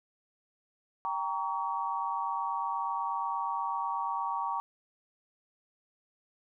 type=chord; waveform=sine; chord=G diminished; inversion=none; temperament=equal with one note detuned; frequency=784 / 932.3 / 1130.1 Hz; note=G5 / Bb5 / Db6; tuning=0 / 0 / +33 cents; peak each=-37 / -33 / -34 dBFS; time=1.05-4.6 s; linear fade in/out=0 ms; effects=none